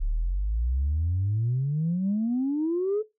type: exponential sweep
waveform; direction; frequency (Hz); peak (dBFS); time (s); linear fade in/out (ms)
sine; up; 34.65 to 437.4; -22; 0-3.03; 20
effects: noise-tail reverb RT60 0.2 s tail -17 dB re dry + tanh soft clip ceiling -19 dBFS